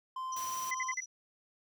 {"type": "tone", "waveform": "triangle", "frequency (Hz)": 1038, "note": "C6", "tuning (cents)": -14, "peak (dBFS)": -34, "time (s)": [0.16, 0.94], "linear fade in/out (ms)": 5}
{"type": "tone with tremolo", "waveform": "sine", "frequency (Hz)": 5870, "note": "F#8", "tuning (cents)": -15, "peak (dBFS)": -39, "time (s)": [0.32, 1.06], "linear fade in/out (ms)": 5, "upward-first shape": "square", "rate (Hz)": 20, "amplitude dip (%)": 65}
{"type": "noise", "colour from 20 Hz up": "white", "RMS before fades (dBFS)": -46, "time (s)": [0.36, 0.71], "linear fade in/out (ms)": 5}
{"type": "tone bursts", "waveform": "sine", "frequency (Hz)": 2034, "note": "C7", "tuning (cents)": -50, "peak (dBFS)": -32, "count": 4, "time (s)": [0.71, 1.005], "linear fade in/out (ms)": 5, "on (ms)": 34, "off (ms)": 53}
{"effects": []}